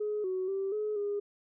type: tone with pitch steps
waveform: sine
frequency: 420.9 / 372.8 / 388.9 / 424.5 / 408.5 Hz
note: G#4 / F#4 / G4 / G#4 / G#4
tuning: +23 / +13 / -14 / +38 / -29 cents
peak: -29 dBFS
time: 0-1.2 s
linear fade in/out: 10 ms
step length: 240 ms
effects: tanh soft clip ceiling -25 dBFS